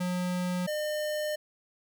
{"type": "tone pair in turn", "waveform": "square", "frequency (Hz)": [180, 605.4], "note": ["F#3", "D#5"], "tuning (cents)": [-47, -48], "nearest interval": "octave + major sixth", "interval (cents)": 2099, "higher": "second", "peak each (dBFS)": [-29, -30], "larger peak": "first", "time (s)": [[0, 0.67], [0.67, 1.36]], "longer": "second", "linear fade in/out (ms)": 10, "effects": []}